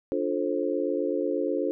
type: chord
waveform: sine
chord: D minor seventh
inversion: none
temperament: just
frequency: 293.7 / 352.4 / 440.5 / 528.6 Hz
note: D4 / F4 / A4 / C5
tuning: 0 / +16 / +2 / +18 cents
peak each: -30 dBFS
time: 0.12-1.71 s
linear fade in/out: 0 ms
effects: none